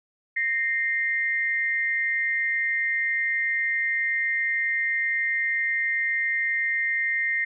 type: tone pair together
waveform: sine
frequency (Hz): 1845.4 / 2093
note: A#6 / C7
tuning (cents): -18 / 0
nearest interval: major second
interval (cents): 218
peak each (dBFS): -25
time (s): 0.36-7.45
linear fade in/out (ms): 10
effects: none